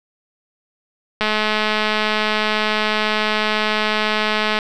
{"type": "click train", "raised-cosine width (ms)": 0.3, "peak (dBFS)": -3, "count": 724, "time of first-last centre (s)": [1.21, 4.589], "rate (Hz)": 214, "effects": []}